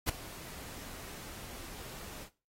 pink noise with ADSR envelope, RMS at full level -28 dBFS, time 0.06-2.3 s, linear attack 31 ms, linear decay 8 ms, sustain -19 dB, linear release 78 ms, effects noise-tail reverb RT60 0.3 s tail -17 dB re dry + AAC 48 kbps

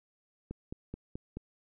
click train, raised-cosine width 3 ms, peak -26 dBFS, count 5, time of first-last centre 0.51-1.37 s, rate 4.65 Hz, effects none

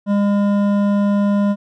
sine tone with hard clipping, 202.7 Hz, G#3, 42 cents flat, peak -15 dBFS, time 0.06-1.56 s, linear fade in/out 50 ms, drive 11 dB, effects none

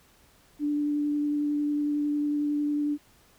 sine tone with vibrato, 293.7 Hz, D4, in tune, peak -24 dBFS, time 0.59-2.98 s, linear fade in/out 50 ms, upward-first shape sine, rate 11 Hz, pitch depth 9 cents each way, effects pink hiss -60 dBFS RMS until 3.38 s

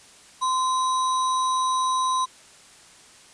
sine tone with sample-and-hold, 1034 Hz, C6, 21 cents flat, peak -20 dBFS, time 0.41-2.26 s, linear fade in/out 20 ms, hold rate 4900 Hz, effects white hiss -50 dBFS RMS until 3.33 s + resampled to 22050 Hz

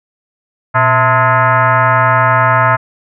sine tone with frequency modulation, 120.3 Hz, B2, 45 cents flat, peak -7 dBFS, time 0.74-2.77 s, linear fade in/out 20 ms, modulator 387 Hz, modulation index 4, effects none

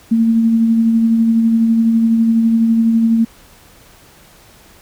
sine tone with tremolo, 227.3 Hz, A#3, 43 cents flat, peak -8 dBFS, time 0.11-3.25 s, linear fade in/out 10 ms, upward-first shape sine, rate 12 Hz, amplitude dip 30%, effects pink hiss -45 dBFS RMS until 4.81 s

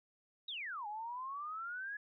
sine exponential two-way sweep, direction down then up, 3901 to 817 to 1702 Hz, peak -40 dBFS, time 0.48-1.97 s, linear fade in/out 5 ms, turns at 0.87 s, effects none

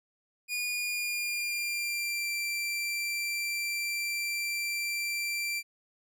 sawtooth tone with pitch glide, 2444 to 2353 Hz, D#7 to D7, -32 to +3 cents, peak -27 dBFS, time 0.48-5.63 s, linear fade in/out 50 ms, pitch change -65 cents, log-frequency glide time 0.69-2.31 s, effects none

